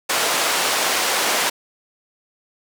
pink band-pass noise, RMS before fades -20 dBFS, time 0.09-1.5 s, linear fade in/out 10 ms, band 580 to 11000 Hz, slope 12 dB/octave, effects none

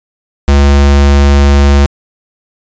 square tone, 70.5 Hz, C#2, 30 cents sharp, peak -4 dBFS, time 0.48-1.86 s, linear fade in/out 0 ms, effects resampled to 16000 Hz

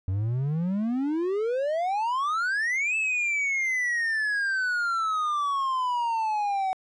triangle exponential two-way sweep, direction up then down, 91 to 2639 to 748 Hz, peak -22 dBFS, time 0.08-6.73 s, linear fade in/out 0 ms, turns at 2.96 s, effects resampled to 22050 Hz

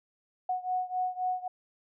sine beating tone pair, 734 / 737.8 Hz, F#5 / F#5, -14 / -5 cents, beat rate 3.8 Hz, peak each -31 / -33 dBFS, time 0.49-1.48 s, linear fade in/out 5 ms, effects none

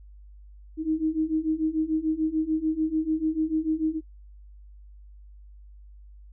sine beating tone pair, 311.1 / 317.9 Hz, D#4 / D#4, 0 / +37 cents, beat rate 6.8 Hz, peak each -27 / -25 dBFS, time 0.77-4.01 s, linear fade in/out 50 ms, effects noise-tail reverb RT60 0.1 s tail -24 dB re dry + added 50 Hz sine -45 dBFS peak until 6.32 s

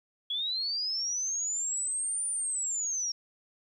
sine linear two-way sweep, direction up then down, 3322 to 9330 to 5500 Hz, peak -29 dBFS, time 0.3-3.12 s, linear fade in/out 5 ms, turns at 2.28 s, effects 11-bit

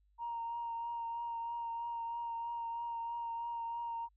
sine tone with vibrato, 932.3 Hz, A#5, in tune, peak -36 dBFS, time 0.18-4.09 s, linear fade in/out 50 ms, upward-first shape triangle, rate 3.1 Hz, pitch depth 21 cents each way, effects tanh soft clip ceiling -32 dBFS + added 50 Hz sine -68 dBFS peak until 4.16 s

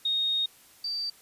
sine tone pair in turn, 3720 / 4646 Hz, A#7 / D8, -4 / -20 cents, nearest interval major third, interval 384 cents, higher second, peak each -24 / -29 dBFS, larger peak first, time 0.05-0.46 / 0.84-1.1 s, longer first, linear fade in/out 5 ms, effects white hiss -56 dBFS RMS until 1.21 s + resampled to 32000 Hz

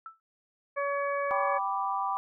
sine tone with exponential decay, 1322 Hz, E6, 5 cents sharp, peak -36 dBFS, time 0.06-0.2 s, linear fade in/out 1 ms, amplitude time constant 30 ms
harmonic tone, 565 Hz, C#5, 33 cents sharp, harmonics 1 / 2 / 3 / 4, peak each -30 / -32 / -37 / -40 dBFS, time 0.76-1.59 s, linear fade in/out 20 ms
sine chord, G major, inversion none, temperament equal, 784 / 987.8 / 1174.7 Hz, G5 / B5 / D6, 0 / 0 / 0 cents, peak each -32 dBFS, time 1.31-2.17 s, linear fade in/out 0 ms
effects none

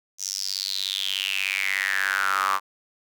sawtooth tone with high-pass filter sweep, 96.7 Hz, G2, 23 cents flat, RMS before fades -26 dBFS, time 0.18-2.6 s, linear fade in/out 50 ms, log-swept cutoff 6100 to 1100 Hz, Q 7.4, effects none

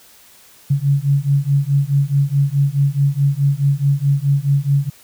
sine beating tone pair, 138.2 / 142.9 Hz, C#3 / D3, -5 / -47 cents, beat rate 4.7 Hz, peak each -16 dBFS, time 0.7-4.9 s, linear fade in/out 10 ms, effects white hiss -47 dBFS RMS until 5.03 s

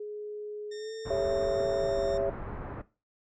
sine tone with pitch glide, 419.1 to 443.3 Hz, G#4 to A4, +16 to +13 cents, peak -35 dBFS, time 0-1.88 s, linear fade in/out 5 ms, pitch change +97 cents, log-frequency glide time 0.74-0.93 s
10% pulse tone, 1824 Hz, A#6, 38 cents flat, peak -36 dBFS, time 0.71-2.18 s, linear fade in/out 10 ms
pink low-pass noise, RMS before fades -39 dBFS, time 1.05-2.82 s, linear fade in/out 10 ms, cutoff 1500 Hz, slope 24 dB/octave
sine chord, C# diminished, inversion second, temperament just, 399.1 / 554.4 / 665.2 Hz, G4 / C#5 / E5, +31 / 0 / +16 cents, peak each -32 / -29 / -30 dBFS, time 1.1-2.3 s, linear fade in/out 5 ms
effects noise-tail reverb RT60 0.3 s tail -17 dB re dry + resampled to 16000 Hz

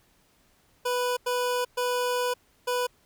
25% pulse tone bursts at uneven times, 493.9 Hz, B4, in tune, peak -21 dBFS, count 4, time 0.85-1.17 / 1.26-1.65 / 1.77-2.34 / 2.67-2.87 s, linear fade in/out 10 ms, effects pink hiss -64 dBFS RMS until 3.05 s

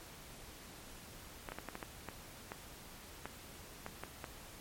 clicks, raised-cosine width 0.5 ms, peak -26 dBFS, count 12, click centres 1.488 / 1.52 / 1.586 / 1.687 / 1.754 / 1.828 / 2.087 / 2.519 / 3.256 / 3.864 / 4.036 / 4.242 s, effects pink hiss -53 dBFS RMS until 4.6 s + MP3 64 kbps

